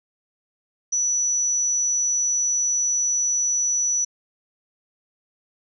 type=tone; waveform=sine; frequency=5920 Hz; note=F#8; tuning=in tune; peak=-19 dBFS; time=0.92-4.05 s; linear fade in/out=10 ms; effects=none